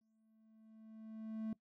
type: tone with exponential growth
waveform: triangle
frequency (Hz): 220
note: A3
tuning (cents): 0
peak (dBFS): -35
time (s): 0.01-1.53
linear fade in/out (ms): 2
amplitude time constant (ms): 330
effects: noise-tail reverb RT60 0.1 s tail -19 dB re dry